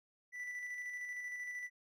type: tone with tremolo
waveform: triangle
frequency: 1975.5 Hz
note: B6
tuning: in tune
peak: -38 dBFS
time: 0.32-1.7 s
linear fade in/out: 50 ms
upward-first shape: square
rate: 13 Hz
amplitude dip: 30%
effects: none